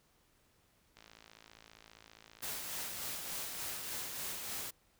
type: click train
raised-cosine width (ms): 0.2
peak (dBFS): -37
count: 159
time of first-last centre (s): 0.97-3.843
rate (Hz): 55
type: noise with tremolo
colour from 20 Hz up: white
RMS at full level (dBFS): -40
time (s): 2.42-4.71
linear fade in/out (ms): 10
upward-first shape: sine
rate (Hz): 3.4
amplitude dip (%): 35
effects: pink hiss -71 dBFS RMS until 4.99 s